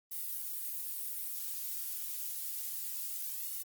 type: noise with flanger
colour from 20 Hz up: violet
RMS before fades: -39 dBFS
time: 0.11-3.63 s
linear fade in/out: 10 ms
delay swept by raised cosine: 1.2 to 6.4 ms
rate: 0.29 Hz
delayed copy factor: -0.75
effects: Opus 32 kbps